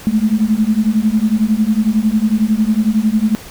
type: beating tone pair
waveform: sine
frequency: 210.9 / 221.9 Hz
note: G#3 / A3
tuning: +27 / +15 cents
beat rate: 11 Hz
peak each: -14 dBFS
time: 0.07-3.35 s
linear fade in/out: 0 ms
effects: pink hiss -35 dBFS RMS until 3.5 s